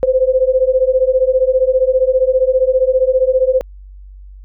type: beating tone pair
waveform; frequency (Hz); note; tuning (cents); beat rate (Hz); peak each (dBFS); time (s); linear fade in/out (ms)
sine; 510 / 525; C5 / C5; -44 / +6; 15; -13; 0.03-3.61; 0
effects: added 48 Hz sine -33 dBFS peak until 4.44 s